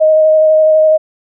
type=tone with vibrato; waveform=sine; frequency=625 Hz; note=D#5; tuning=8 cents sharp; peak=-5 dBFS; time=0-0.98 s; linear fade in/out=20 ms; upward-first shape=square; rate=12 Hz; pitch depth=9 cents each way; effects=none